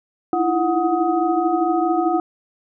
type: tone cluster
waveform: sine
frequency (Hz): 312.7 / 324.2 / 337.4 / 735 / 1258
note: D#4 / E4 / E4 / F#5 / D#6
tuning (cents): +9 / -29 / +40 / -12 / +19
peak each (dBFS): -25 / -27 / -20 / -20 / -27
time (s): 0.33-2.2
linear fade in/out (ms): 2
effects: none